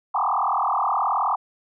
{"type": "tone with frequency modulation", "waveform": "sine", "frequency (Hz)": 987.8, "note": "B5", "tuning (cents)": 0, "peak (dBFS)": -19, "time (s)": [0.14, 1.36], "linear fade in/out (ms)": 10, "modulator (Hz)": 39.1, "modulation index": 6.2, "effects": []}